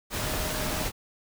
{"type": "tone in noise", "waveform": "sine", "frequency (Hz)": 619, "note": "D#5", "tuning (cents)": -9, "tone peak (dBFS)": -38, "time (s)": [0.17, 0.87], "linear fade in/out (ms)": 50, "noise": "pink", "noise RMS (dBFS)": -30, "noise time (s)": [0.1, 0.92], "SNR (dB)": -11, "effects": []}